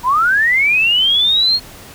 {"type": "linear sweep", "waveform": "sine", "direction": "up", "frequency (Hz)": [932.3, 4316], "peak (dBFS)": -10, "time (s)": [0.03, 1.6], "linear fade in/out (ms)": 50, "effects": ["pink hiss -37 dBFS RMS until 1.94 s"]}